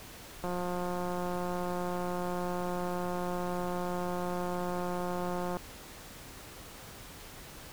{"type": "click train", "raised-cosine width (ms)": 1, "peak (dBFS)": -22, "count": 914, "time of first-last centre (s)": [0.44, 5.569], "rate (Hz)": 178, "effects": ["pink hiss -48 dBFS RMS until 7.72 s"]}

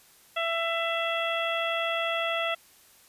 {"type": "harmonic tone", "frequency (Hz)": 667, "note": "E5", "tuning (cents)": 20, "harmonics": [1, 2, 3, 4, 5], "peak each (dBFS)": [-30, -32, -34, -33, -34], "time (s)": [0.36, 2.55], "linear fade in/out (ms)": 10, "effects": ["white hiss -57 dBFS RMS until 3.08 s", "resampled to 32000 Hz"]}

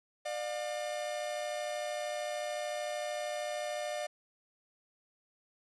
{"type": "tone pair together", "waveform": "45% pulse", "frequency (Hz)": [599, 712.3], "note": ["D5", "F5"], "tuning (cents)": [34, 34], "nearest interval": "minor third", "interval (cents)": 300, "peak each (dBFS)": [-36, -40], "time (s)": [0.25, 4.07], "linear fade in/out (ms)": 10, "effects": ["resampled to 24000 Hz"]}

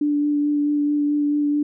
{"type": "tone with vibrato", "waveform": "sine", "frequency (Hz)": 292.9, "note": "D4", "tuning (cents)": -5, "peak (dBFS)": -17, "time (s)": [0.01, 1.63], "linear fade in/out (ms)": 5, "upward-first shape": "sine", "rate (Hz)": 4.6, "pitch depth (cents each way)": 12, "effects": []}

